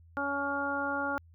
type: harmonic tone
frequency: 281.1 Hz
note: C#4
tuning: 24 cents sharp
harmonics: 1 / 2 / 3 / 4 / 5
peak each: -37 / -37 / -36 / -39 / -33 dBFS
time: 0.17-1.18 s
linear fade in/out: 0 ms
effects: added 83 Hz sine -54 dBFS peak until 1.34 s